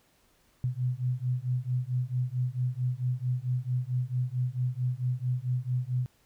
sine beating tone pair, 123.47 / 127.97 Hz, B2 / C3, 0 / -38 cents, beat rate 4.5 Hz, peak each -30 dBFS, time 0.64-6.06 s, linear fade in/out 0 ms, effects pink hiss -66 dBFS RMS until 6.25 s

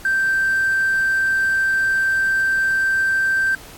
triangle tone with hard clipping, 1565 Hz, G6, 3 cents flat, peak -16 dBFS, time 0.05-3.55 s, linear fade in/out 2 ms, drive 4 dB, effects pink hiss -41 dBFS RMS until 3.77 s + AAC 64 kbps

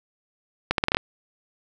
accelerating click train, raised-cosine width 0.3 ms, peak -4 dBFS, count 7, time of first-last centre 0.71-0.97 s, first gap 72 ms, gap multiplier 0.79, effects none

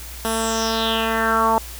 10% pulse tone with low-pass filter sweep, 224.3 Hz, A3, 34 cents sharp, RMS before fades -20 dBFS, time 0.25-1.58 s, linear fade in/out 0 ms, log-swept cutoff 12000 to 890 Hz, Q 4.5, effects added 60 Hz sine -35 dBFS peak until 1.79 s + white hiss -37 dBFS RMS until 1.79 s

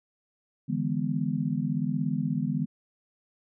sine chord, E dominant seventh, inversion third, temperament just, 148.33 / 164.81 / 206 / 247.2 Hz, D3 / E3 / G#3 / B3, +18 / 0 / -14 / +2 cents, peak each -31 dBFS, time 0.68-2.66 s, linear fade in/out 20 ms, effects none

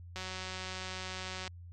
click train, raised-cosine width 0.2 ms, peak -23 dBFS, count 246, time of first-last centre 0.16-1.477 s, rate 186 Hz, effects added 87 Hz sine -46 dBFS peak until 1.72 s + MP3 64 kbps

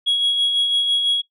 sine tone with tremolo, 3322 Hz, G#7, in tune, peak -12 dBFS, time 0.06-1.22 s, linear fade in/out 20 ms, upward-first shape sine, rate 6 Hz, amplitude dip 45%, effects noise-tail reverb RT60 0.1 s tail -19 dB re dry + tanh soft clip ceiling -13 dBFS

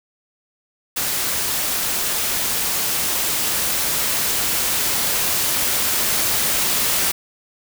white noise with level ramp, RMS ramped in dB -22 to -19 dBFS, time 0.96-7.12 s, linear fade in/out 10 ms, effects none

